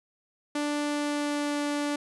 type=tone with pitch glide; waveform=sawtooth; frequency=293.7 to 291.3 Hz; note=D4 to D4; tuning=0 to -14 cents; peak=-23 dBFS; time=0.55-1.96 s; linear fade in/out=5 ms; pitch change=-14 cents; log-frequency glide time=0.81-1.61 s; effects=resampled to 24000 Hz